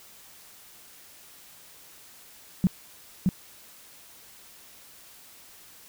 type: tone with echo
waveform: sine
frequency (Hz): 185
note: F#3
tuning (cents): 0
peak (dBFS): -16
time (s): 2.64-2.67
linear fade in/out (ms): 0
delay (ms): 620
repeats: 1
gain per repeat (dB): -2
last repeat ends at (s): 3.29
effects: white hiss -51 dBFS RMS until 5.88 s